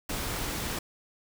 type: noise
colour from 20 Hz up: pink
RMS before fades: -33 dBFS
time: 0.09-0.79 s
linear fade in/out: 5 ms
effects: none